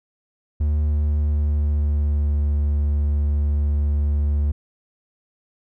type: tone with pitch glide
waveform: triangle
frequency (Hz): 74.8 to 72.97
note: D2 to D2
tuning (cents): +32 to -11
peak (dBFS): -15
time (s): 0.6-4.52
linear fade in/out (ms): 10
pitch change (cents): -43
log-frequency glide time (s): 0.76-2.43
effects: none